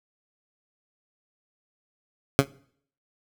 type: tone with exponential decay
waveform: 15% pulse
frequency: 138.59 Hz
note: C#3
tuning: in tune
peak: -4 dBFS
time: 2.39-2.47 s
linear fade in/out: 0 ms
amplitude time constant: 16 ms
effects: noise-tail reverb RT60 0.6 s tail -23 dB re dry